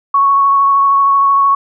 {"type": "tone with vibrato", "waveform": "sine", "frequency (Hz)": 1108.7, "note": "C#6", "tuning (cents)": 0, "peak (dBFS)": -7, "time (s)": [0.14, 1.55], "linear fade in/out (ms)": 5, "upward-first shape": "sine", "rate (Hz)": 13, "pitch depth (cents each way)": 12, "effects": []}